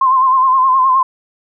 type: tone with vibrato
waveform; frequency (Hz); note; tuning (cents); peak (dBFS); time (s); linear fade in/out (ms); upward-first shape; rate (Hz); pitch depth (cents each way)
sine; 1046.5; C6; 0; -8; 0.01-1.03; 5; sine; 9.6; 54
effects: none